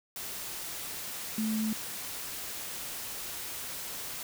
sine tone in noise, 218.4 Hz, A3, 13 cents flat, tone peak -28 dBFS, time 1.38-1.73 s, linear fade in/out 2 ms, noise white, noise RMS -39 dBFS, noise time 0.16-4.23 s, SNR +8 dB, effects none

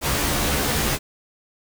pink noise with comb filter, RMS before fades -22 dBFS, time 0.01-0.99 s, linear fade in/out 50 ms, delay 14 ms, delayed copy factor +0.9, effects none

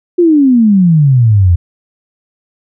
sine exponential sweep, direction down, 361.3 to 83.2 Hz, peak -4 dBFS, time 0.18-1.56 s, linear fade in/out 10 ms, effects none

